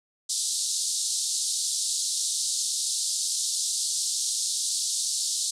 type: band-pass noise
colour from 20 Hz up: white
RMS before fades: -28 dBFS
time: 0.29-5.51 s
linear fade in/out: 10 ms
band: 3800 to 9400 Hz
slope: 48 dB/octave
effects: none